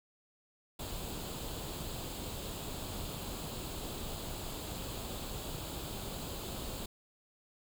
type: noise with comb filter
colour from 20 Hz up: pink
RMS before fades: -41 dBFS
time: 0.79-6.86 s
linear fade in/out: 5 ms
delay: 0.26 ms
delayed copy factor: +0.6
effects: none